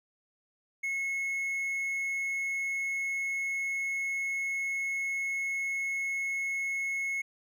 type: tone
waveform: triangle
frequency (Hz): 2181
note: C#7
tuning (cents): -29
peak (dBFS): -28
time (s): 0.83-7.22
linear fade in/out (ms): 10
effects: none